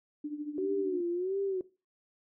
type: tone with tremolo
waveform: sine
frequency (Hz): 296.4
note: D4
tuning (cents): +16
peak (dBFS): -31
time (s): 0.24-1.01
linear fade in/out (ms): 5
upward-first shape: triangle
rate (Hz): 13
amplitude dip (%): 75
type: tone with vibrato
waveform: sine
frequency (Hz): 369.4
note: F#4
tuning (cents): -3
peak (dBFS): -29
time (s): 0.58-1.61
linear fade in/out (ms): 2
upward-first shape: sine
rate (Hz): 1.5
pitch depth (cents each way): 120
effects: noise-tail reverb RT60 0.3 s tail -19 dB re dry